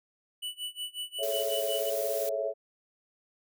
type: tone with tremolo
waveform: square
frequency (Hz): 2965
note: F#7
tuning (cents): +3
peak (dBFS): -33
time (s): 0.42-1.9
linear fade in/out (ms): 10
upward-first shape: sine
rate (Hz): 5.5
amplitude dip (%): 95
type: chord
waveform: sine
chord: A major seventh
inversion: third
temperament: equal with one note detuned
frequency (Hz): 422.8 / 440 / 554.4 / 659.3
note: G#4 / A4 / C#5 / E5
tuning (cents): +31 / 0 / 0 / 0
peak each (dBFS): -38 / -37 / -32 / -32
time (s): 1.18-2.54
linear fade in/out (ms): 50
type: noise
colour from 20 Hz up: blue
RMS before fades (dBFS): -38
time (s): 1.23-2.29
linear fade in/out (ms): 0
effects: none